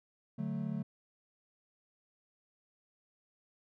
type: chord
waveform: triangle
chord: D major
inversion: none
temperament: equal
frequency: 146.83 / 185 / 220 Hz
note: D3 / F#3 / A3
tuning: 0 / 0 / 0 cents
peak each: -37 / -37 / -36 dBFS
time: 0.38-0.83 s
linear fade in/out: 10 ms
effects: none